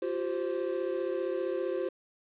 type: chord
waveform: triangle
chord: F suspended second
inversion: none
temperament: equal with one note detuned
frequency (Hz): 349.2 / 384.4 / 523.3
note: F4 / G4 / C5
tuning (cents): 0 / -34 / 0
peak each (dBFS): -32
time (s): 0.02-1.89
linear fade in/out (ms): 5
effects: resampled to 8000 Hz + 9-bit

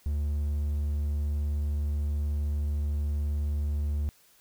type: tone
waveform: triangle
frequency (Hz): 73.42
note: D2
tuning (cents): 0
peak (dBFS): -24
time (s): 0.06-4.09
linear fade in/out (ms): 0
effects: white hiss -61 dBFS RMS until 4.4 s

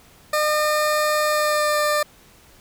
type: tone with pitch glide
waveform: 20% pulse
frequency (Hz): 606 to 597.3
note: D#5 to D5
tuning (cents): -46 to +29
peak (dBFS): -13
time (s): 0.33-2.03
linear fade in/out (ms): 5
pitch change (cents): -25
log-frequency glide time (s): 1.25-1.83
effects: pink hiss -51 dBFS RMS until 2.6 s

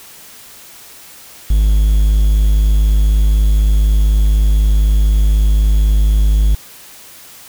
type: tone with quantisation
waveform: triangle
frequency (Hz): 52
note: G#1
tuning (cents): +3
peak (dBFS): -6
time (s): 1.5-6.55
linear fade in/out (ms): 5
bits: 6
effects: white hiss -38 dBFS RMS until 7.48 s

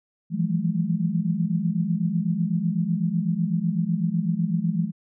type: tone cluster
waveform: sine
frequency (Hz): 163.9 / 171.9 / 191.9 / 211.7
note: E3 / F3 / G3 / G#3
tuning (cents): -10 / -27 / -37 / +33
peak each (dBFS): -26 / -25 / -31 / -27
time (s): 0.3-4.92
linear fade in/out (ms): 50
effects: none

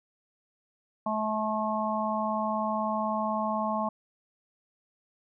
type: harmonic tone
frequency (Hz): 216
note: A3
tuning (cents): -32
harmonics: 1 / 3 / 4 / 5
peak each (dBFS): -32 / -32 / -32 / -32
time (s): 1.06-3.89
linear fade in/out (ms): 5
effects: none

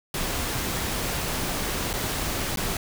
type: noise with dropouts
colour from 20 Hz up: pink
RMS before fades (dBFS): -28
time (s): 0.14-2.77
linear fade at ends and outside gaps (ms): 2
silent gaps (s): 1.931-1.937 / 2.56-2.572
effects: none

